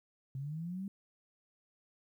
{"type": "linear sweep", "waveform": "sine", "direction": "up", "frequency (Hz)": [130, 200], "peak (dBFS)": -37, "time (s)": [0.35, 0.88], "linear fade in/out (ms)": 2, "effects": ["12-bit"]}